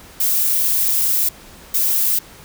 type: noise bursts at uneven times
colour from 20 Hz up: violet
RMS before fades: -17 dBFS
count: 2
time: 0.2-1.29 / 1.74-2.19 s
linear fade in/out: 5 ms
effects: pink hiss -42 dBFS RMS until 2.44 s